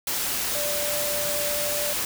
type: tone in noise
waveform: sine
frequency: 587.3 Hz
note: D5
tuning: in tune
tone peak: -29 dBFS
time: 0.55-1.93 s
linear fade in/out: 2 ms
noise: white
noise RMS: -27 dBFS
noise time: 0.07-2.05 s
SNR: -5 dB
effects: none